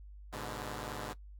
5% pulse chord, G# diminished, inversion none, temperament equal, 103.83 / 123.47 / 146.83 Hz, G#2 / B2 / D3, 0 / 0 / 0 cents, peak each -32 / -33 / -33 dBFS, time 0.32-1.14 s, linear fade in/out 20 ms, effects noise-tail reverb RT60 0.1 s tail -17 dB re dry + added 50 Hz sine -48 dBFS peak until 1.39 s

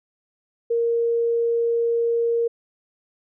sine tone, 466.2 Hz, A#4, in tune, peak -18 dBFS, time 0.7-2.48 s, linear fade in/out 10 ms, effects none

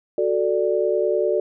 sine chord, D major, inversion first, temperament equal, 370 / 440 / 587.3 Hz, F#4 / A4 / D5, 0 / 0 / 0 cents, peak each -22 dBFS, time 0.18-1.4 s, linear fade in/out 2 ms, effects none

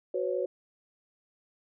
sine chord, F# suspended fourth, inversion none, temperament equal with one note detuned, 370 / 501.9 / 554.4 Hz, F#4 / B4 / C#5, 0 / +28 / 0 cents, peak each -32 dBFS, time 0.14-0.46 s, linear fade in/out 5 ms, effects none

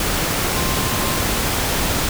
sine tone in noise, 1050 Hz, C6, 6 cents sharp, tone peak -29 dBFS, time 0.56-1.21 s, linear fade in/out 2 ms, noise pink, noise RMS -20 dBFS, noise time 0-2.09 s, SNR -12 dB, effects none

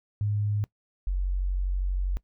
sine tone pair in turn, 103.83 / 46.25 Hz, G#2 / F#1, 0 / 0 cents, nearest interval octave + major second, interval 1400 cents, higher first, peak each -24 dBFS, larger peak neither, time 0.21-0.64 / 1.07-2.17 s, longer second, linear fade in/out 0 ms, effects noise-tail reverb RT60 0.1 s tail -21 dB re dry

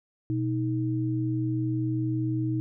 sine tone pair together, 122.58 / 315.2 Hz, B2 / D#4, -13 / +23 cents, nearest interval octave + major third, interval 1636 cents, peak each -27 / -28 dBFS, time 0.3-2.6 s, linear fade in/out 0 ms, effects none

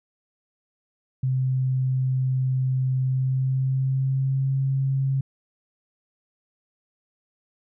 sine tone with pitch glide, 130.1 to 134.92 Hz, C3 to C#3, -9 to -46 cents, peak -20 dBFS, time 1.23-5.21 s, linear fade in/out 5 ms, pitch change +63 cents, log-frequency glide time 3.01-4.56 s, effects none

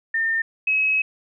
sine tone pair in turn, 1811 / 2561 Hz, A6 / D#7, +49 / +49 cents, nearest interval tritone, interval 600 cents, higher second, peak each -19 / -17 dBFS, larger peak second, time 0.14-0.42 / 0.67-1.02 s, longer second, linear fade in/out 5 ms, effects none

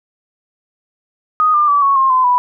sine tone with pitch steps, 1244.5 / 1197.3 / 1151.8 / 1108.1 / 1066 / 1025.6 / 986.6 Hz, D#6 / D6 / D6 / C#6 / C6 / C6 / B5, 0 / +33 / -34 / -1 / +32 / -35 / -2 cents, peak -9 dBFS, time 1.4-2.38 s, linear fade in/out 0 ms, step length 140 ms, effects none

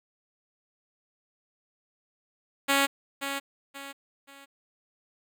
5% pulse tone with echo, 277.2 Hz, C#4, in tune, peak -10 dBFS, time 2.68-2.87 s, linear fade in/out 20 ms, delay 530 ms, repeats 3, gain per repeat -9 dB, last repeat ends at 4.46 s, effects none

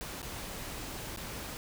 pink noise with dropouts, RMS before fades -41 dBFS, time 0.01-1.57 s, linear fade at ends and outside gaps 0 ms, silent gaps 0.218-0.228 / 1.162-1.173 s, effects none

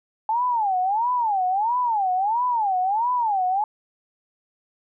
sine tone with vibrato, 854 Hz, G#5, 48 cents sharp, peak -19 dBFS, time 0.29-3.64 s, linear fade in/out 2 ms, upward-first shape sine, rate 1.5 Hz, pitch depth 270 cents each way, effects none

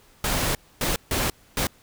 pink noise bursts at uneven times, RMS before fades -24 dBFS, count 4, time 0.24-0.55 / 0.81-0.96 / 1.11-1.3 / 1.57-1.67 s, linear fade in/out 2 ms, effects pink hiss -56 dBFS RMS until 1.82 s

